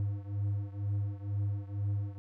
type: beating tone pair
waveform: triangle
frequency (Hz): 100.4 / 102.5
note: G2 / G#2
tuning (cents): +42 / -22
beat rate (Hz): 2.1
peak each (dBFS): -31 / -34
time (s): 0-2.18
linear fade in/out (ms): 0
effects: none